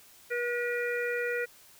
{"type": "harmonic tone", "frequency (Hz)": 481.8, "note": "B4", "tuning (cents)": -43, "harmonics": [1, 3, 4, 5], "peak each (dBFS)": [-31, -35, -35, -39], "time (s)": [0.3, 1.46], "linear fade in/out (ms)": 20, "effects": ["white hiss -56 dBFS RMS until 1.79 s"]}